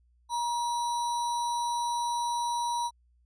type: tone with sample-and-hold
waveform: sine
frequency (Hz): 950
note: A#5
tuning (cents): +33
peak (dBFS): -27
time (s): 0.29-2.91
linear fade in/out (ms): 50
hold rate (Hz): 4900
effects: added 60 Hz sine -62 dBFS peak until 3.25 s + resampled to 24000 Hz